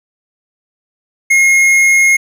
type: tone with tanh clipping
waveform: sine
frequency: 2151 Hz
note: C7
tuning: 47 cents sharp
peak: -8 dBFS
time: 1.3-2.17 s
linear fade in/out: 10 ms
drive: 12 dB
effects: none